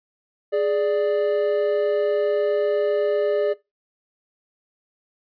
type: tone pair together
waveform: triangle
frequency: 415.8 / 588 Hz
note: G#4 / D5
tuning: +2 / +2 cents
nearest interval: tritone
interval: 600 cents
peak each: -19 dBFS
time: 0.52-3.54 s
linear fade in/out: 20 ms
effects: noise-tail reverb RT60 0.2 s tail -19 dB re dry + resampled to 11025 Hz